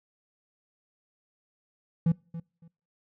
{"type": "tone with echo", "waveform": "triangle", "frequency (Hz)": 166.6, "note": "E3", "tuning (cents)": 19, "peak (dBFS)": -17, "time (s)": [2.06, 2.12], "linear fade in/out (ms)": 5, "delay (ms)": 280, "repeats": 2, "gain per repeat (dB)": -15, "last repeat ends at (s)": 2.68, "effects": ["noise-tail reverb RT60 0.4 s tail -25 dB re dry", "tanh soft clip ceiling -13 dBFS"]}